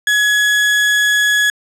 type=tone; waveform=35% pulse; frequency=1684 Hz; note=G#6; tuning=24 cents sharp; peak=-9 dBFS; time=0.07-1.5 s; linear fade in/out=2 ms; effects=low-pass 10000 Hz 12 dB/octave